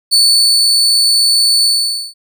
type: tone with ADSR envelope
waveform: 35% pulse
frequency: 4471 Hz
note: C#8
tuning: 14 cents sharp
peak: -5 dBFS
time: 0.11-2.14 s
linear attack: 26 ms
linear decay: 490 ms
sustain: -2 dB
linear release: 490 ms
effects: none